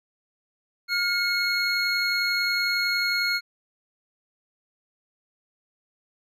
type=tone cluster; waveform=triangle; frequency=1419 / 2188 / 4288 Hz; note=F6 / C#7 / C8; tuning=+27 / -23 / +42 cents; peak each=-25 dBFS; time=0.88-3.41 s; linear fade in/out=50 ms; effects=none